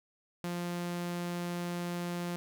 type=tone; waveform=sawtooth; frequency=174.61 Hz; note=F3; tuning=in tune; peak=-30 dBFS; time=0.44-2.36 s; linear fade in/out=0 ms; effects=none